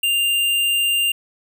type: tone with hard clipping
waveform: sine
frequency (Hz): 2794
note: F7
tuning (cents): 0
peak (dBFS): -17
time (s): 0.03-1.12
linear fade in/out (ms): 5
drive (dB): 18
effects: none